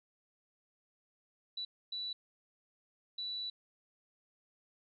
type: tone bursts at uneven times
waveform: sine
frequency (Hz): 3951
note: B7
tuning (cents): 0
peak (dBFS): -37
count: 3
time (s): 1.57-1.65 / 1.92-2.13 / 3.18-3.5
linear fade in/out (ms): 5
effects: none